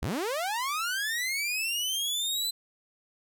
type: linear sweep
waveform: sawtooth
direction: up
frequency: 46.18 to 4056 Hz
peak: -25 dBFS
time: 0.02-2.51 s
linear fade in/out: 10 ms
effects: none